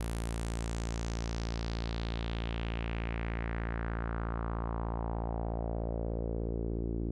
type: tone with low-pass filter sweep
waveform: sawtooth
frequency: 56.8 Hz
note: A#1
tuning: 44 cents flat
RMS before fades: -35 dBFS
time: 0-7.11 s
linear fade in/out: 5 ms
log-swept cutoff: 11000 to 330 Hz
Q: 2.7
effects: none